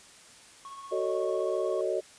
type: tone with tremolo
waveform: triangle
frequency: 1100 Hz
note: C#6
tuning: 14 cents flat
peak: -38 dBFS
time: 0.65-1.81 s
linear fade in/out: 0 ms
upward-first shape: sine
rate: 16 Hz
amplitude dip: 40%
type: chord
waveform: sine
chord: D# half-diminished seventh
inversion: first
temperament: just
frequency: 373.4 / 448 / 560 / 622.3 Hz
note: F#4 / A4 / C#5 / D#5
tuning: +16 / +31 / +18 / 0 cents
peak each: -31 / -33 / -33 / -32 dBFS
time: 0.91-2.01 s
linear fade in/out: 20 ms
effects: white hiss -53 dBFS RMS until 2.18 s + resampled to 22050 Hz